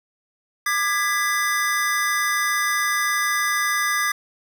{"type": "chord", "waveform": "square", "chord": "G# diminished", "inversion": "second", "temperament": "just", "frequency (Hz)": [1196.1, 1661.2, 1993.5], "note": ["D6", "G#6", "B6"], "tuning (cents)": [31, 0, 16], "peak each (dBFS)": -25, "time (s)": [0.66, 4.12], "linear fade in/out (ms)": 5, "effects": []}